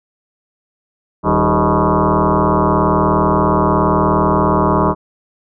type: tone with frequency modulation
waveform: sine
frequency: 390 Hz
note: G4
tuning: 9 cents flat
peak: -10 dBFS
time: 1.23-4.95 s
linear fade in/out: 50 ms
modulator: 117 Hz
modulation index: 6.7
effects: none